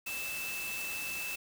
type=tone in noise; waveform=sine; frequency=2637 Hz; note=E7; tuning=in tune; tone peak=-37 dBFS; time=0.06-1.36 s; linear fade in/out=10 ms; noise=white; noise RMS=-41 dBFS; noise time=0.06-1.36 s; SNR=+1 dB; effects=none